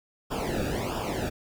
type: noise with flanger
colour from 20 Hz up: brown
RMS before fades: -30 dBFS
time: 0.3-1.3 s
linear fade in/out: 20 ms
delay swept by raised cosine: 0.48 to 0.98 ms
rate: 1.5 Hz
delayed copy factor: -0.9
effects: none